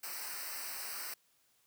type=noise with comb filter; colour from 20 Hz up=white; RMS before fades=-42 dBFS; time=0.03-1.14 s; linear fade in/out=5 ms; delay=0.29 ms; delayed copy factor=-0.95; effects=white hiss -72 dBFS RMS until 1.66 s + high-pass 60 Hz 12 dB/octave